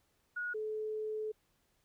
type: tone pair in turn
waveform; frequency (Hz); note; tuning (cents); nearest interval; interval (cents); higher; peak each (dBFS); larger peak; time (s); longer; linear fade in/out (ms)
sine; 1451 / 431.4; F#6 / A4; -34 / -34; octave + major sixth; 2100; first; -35 / -35; neither; 0.36-0.54 / 0.54-1.32; second; 10
effects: pink hiss -75 dBFS RMS until 1.84 s